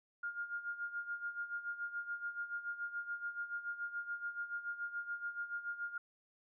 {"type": "tone with tremolo", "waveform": "sine", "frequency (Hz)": 1413, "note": "F6", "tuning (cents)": 20, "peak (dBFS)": -36, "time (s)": [0.23, 5.98], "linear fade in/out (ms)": 5, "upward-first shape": "sine", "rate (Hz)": 7, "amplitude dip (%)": 75, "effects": []}